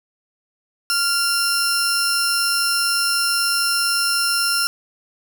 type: tone pair together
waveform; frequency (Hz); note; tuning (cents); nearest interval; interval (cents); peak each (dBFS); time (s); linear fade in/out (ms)
sawtooth; 1389 / 5351; F6 / E8; -10 / +25; octave + major seventh; 2335; -17; 0.9-4.67; 0
effects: none